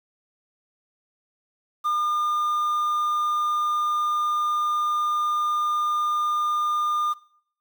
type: tone with quantisation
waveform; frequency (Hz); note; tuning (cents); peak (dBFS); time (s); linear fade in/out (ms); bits
triangle; 1208; D6; +48; -19; 1.84-7.14; 20; 8
effects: noise-tail reverb RT60 0.6 s tail -20 dB re dry